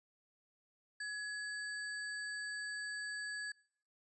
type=tone with sample-and-hold; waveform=sine; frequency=1686 Hz; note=G#6; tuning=26 cents sharp; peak=-39 dBFS; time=1-3.52 s; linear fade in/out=5 ms; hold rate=6300 Hz; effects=noise-tail reverb RT60 0.7 s tail -26 dB re dry + resampled to 22050 Hz